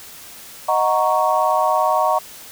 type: chord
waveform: sine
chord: D# minor seventh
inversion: none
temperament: equal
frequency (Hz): 622.3 / 740 / 932.3 / 1108.7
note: D#5 / F#5 / A#5 / C#6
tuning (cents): 0 / 0 / 0 / 0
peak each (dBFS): -20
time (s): 0.68-2.19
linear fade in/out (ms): 10
effects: white hiss -39 dBFS RMS until 2.51 s